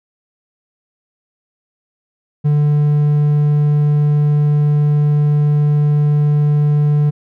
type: tone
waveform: triangle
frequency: 147.7 Hz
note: D3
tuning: 10 cents sharp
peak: -8 dBFS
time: 2.44-7.11 s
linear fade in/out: 20 ms
effects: none